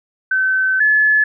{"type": "tone pair in turn", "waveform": "sine", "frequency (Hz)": [1531, 1718.5], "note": ["G6", "A6"], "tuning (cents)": [-41, -41], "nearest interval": "major second", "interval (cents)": 200, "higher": "second", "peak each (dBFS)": [-13, -10], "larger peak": "second", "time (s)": [[0.31, 0.8], [0.8, 1.24]], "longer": "first", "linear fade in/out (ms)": 5, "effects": []}